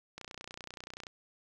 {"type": "click train", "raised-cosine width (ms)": 0.2, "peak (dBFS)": -26, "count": 28, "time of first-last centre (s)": [0.18, 1.068], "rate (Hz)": 30.4, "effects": []}